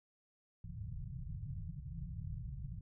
white low-pass noise, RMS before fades -44 dBFS, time 0.64-2.81 s, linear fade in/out 2 ms, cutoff 170 Hz, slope 96 dB/octave, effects none

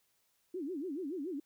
sine tone with vibrato, 321.6 Hz, E4, 43 cents flat, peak -36 dBFS, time 0.54-1.4 s, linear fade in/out 5 ms, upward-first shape sine, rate 7 Hz, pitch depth 300 cents each way, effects white hiss -75 dBFS RMS until 1.45 s

